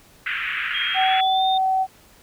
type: band-pass noise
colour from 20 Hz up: pink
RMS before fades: -26 dBFS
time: 0.26-1.21 s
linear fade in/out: 5 ms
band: 1400 to 2800 Hz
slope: 48 dB/octave
type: tone with pitch glide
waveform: sine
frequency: 3238 to 3635 Hz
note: G#7 to A#7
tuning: -45 to -44 cents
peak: -24 dBFS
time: 0.74-1.58 s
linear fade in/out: 5 ms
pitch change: +201 cents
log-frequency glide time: 0.96-1.46 s
type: tone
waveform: sine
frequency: 759 Hz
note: F#5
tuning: 44 cents sharp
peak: -17 dBFS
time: 0.94-1.87 s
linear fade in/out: 50 ms
effects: pink hiss -52 dBFS RMS until 2.22 s